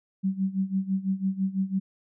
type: tone with tremolo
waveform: sine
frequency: 191.7 Hz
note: G3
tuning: 38 cents flat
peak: -21 dBFS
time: 0.23-1.8 s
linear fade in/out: 20 ms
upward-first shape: sine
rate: 6 Hz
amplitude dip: 85%
effects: none